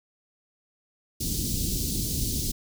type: band-stop noise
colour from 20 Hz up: pink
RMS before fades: -28 dBFS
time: 1.2-2.52 s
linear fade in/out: 10 ms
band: 310 to 4300 Hz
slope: 24 dB/octave
effects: none